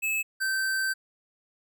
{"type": "tone pair in turn", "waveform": "square", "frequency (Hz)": [2600, 1551.3], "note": ["E7", "G6"], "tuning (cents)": [-24, -19], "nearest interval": "major sixth", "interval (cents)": 895, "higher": "first", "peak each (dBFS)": -26, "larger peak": "neither", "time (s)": [[0.02, 0.23], [0.4, 0.94]], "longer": "second", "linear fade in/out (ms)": 20, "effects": []}